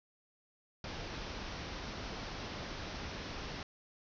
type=low-pass noise; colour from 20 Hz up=pink; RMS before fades=-43 dBFS; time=0.84-3.63 s; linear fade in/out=2 ms; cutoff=5900 Hz; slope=96 dB/octave; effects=none